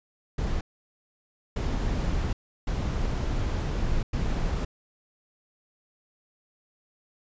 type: noise bursts at uneven times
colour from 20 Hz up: brown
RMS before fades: -27 dBFS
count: 4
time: 0.38-0.61 / 1.56-2.33 / 2.67-4.03 / 4.13-4.65 s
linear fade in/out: 5 ms
effects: resampled to 16000 Hz